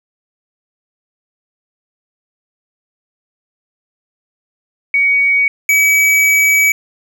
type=tone pair in turn; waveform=sine / square; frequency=2248 / 2281 Hz; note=C#7 / C#7; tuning=+24 / +49 cents; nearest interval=unison; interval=25 cents; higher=second; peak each=-9 dBFS; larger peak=neither; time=4.94-5.48 / 5.69-6.72 s; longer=second; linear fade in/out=2 ms; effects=8-bit